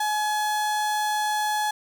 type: tone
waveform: 35% pulse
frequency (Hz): 847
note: G#5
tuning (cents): +34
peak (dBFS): -21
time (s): 0-1.71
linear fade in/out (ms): 5
effects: none